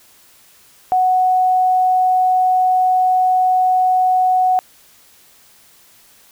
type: tone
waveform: sine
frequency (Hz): 740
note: F#5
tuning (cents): 0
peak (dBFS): -11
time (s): 0.92-4.59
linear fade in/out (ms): 0
effects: white hiss -49 dBFS RMS until 6.31 s